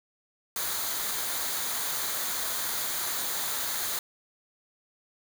white noise with comb filter, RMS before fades -31 dBFS, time 0.56-3.99 s, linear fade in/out 2 ms, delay 0.37 ms, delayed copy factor -0.5, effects none

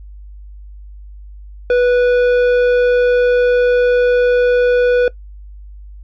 sine tone with tanh clipping, 491.5 Hz, B4, 8 cents flat, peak -11 dBFS, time 1.7-5.08 s, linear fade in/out 2 ms, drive 11 dB, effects noise-tail reverb RT60 0.1 s tail -19 dB re dry + added 50 Hz sine -32 dBFS peak until 6.03 s

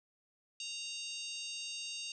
harmonic tone with a mistuned harmonic, 928 Hz, A#5, 8 cents flat, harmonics 3 / 4 / 5 / 6 / 7 / 8 / 9, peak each -44 / -47 / -46 / -52 / -48 / -59 / -52 dBFS, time 0.6-2.12 s, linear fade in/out 2 ms, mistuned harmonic 7, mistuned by -29 cents, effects none

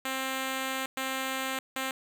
5% pulse tone bursts at uneven times, 264.3 Hz, C4, 18 cents sharp, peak -19 dBFS, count 3, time 0.05-0.86 / 0.97-1.59 / 1.76-1.91 s, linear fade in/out 2 ms, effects none

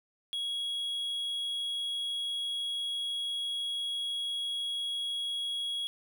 triangle tone, 3322 Hz, G#7, in tune, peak -30 dBFS, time 0.33-5.87 s, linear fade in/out 0 ms, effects none

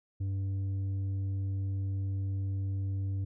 sine tone with tanh clipping, 97.2 Hz, G2, 14 cents flat, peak -31 dBFS, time 0.2-3.25 s, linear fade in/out 10 ms, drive 5 dB, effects none

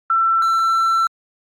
sine / triangle tone pair in turn, 1341 / 1341 Hz, E6 / E6, +29 / +29 cents, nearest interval unison, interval 0 cents, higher neither, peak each -13 / -12 dBFS, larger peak second, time 0.1-0.42 / 0.42-1.07 s, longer second, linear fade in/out 2 ms, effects Opus 24 kbps

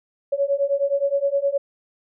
sine beating tone pair, 554.4 / 564 Hz, C#5 / C#5, 0 / +30 cents, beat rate 9.6 Hz, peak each -22 / -21 dBFS, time 0.32-1.58 s, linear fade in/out 10 ms, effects none

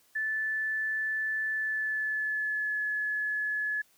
sine tone with pitch glide, 1749 to 1707.1 Hz, A6 to G#6, -11 to +47 cents, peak -28 dBFS, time 0.15-3.82 s, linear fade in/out 10 ms, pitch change -42 cents, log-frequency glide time 1.52-2.81 s, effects white hiss -65 dBFS RMS until 3.97 s

